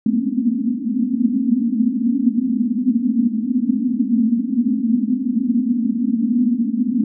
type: band-pass noise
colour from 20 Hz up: white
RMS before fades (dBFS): -18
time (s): 0.06-7.04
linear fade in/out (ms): 5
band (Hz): 220 to 260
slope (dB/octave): 96
effects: none